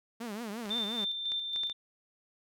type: tone with vibrato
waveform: sawtooth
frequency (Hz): 220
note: A3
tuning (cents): 0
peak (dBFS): -33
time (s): 0.2-1.05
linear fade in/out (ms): 10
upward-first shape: triangle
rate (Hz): 5.7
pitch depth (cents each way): 200
type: clicks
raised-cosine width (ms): 0.2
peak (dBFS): -27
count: 7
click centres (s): 0.657 / 0.694 / 0.782 / 1.319 / 1.561 / 1.635 / 1.698
type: tone with tremolo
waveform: sine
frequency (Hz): 3574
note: A7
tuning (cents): +26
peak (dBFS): -30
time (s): 0.7-1.73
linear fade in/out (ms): 10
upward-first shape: square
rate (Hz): 3.6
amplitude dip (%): 40
effects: none